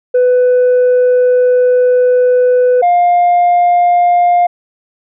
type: tone pair in turn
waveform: sine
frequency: 498.6 / 705.1 Hz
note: B4 / F5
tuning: +16 / +16 cents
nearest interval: tritone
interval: 600 cents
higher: second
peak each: -4 dBFS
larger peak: neither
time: 0.14-2.82 / 2.82-4.47 s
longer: first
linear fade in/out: 10 ms
effects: tanh soft clip ceiling -5 dBFS